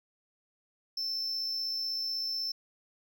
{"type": "tone with amplitude modulation", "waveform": "triangle", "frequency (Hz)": 5320, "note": "E8", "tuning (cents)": 15, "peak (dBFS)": -29, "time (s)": [0.97, 2.52], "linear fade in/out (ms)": 5, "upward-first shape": "sine", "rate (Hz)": 56.1, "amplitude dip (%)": 25, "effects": []}